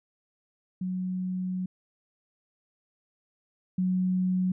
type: tone pair in turn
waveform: sine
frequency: 184.2 / 184.2 Hz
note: F#3 / F#3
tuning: -7 / -7 cents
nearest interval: unison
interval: 0 cents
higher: neither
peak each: -28 / -23 dBFS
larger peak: second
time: 0.81-1.66 / 3.78-4.52 s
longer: first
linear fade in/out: 5 ms
effects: none